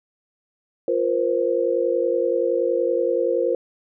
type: chord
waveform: sine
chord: F suspended fourth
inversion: none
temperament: equal with one note detuned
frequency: 349.2 / 472.7 / 523.3 Hz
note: F4 / Bb4 / C5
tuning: 0 / +24 / 0 cents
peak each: -24 / -22 / -22 dBFS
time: 0.88-3.55 s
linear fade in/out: 2 ms
effects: none